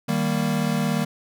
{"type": "chord", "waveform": "square", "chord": "Eb major", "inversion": "none", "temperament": "equal", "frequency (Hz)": [155.56, 196, 233.1], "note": ["Eb3", "G3", "Bb3"], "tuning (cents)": [0, 0, 0], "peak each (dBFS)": -26, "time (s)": [0.08, 1.05], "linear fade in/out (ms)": 10, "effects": []}